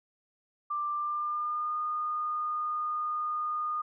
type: tone with pitch glide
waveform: sine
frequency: 1182 to 1223.7 Hz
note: D6 to D#6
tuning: +11 to -29 cents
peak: -29 dBFS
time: 0.7-3.82 s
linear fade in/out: 10 ms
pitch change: +60 cents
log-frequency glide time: 0.93-1.77 s
effects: none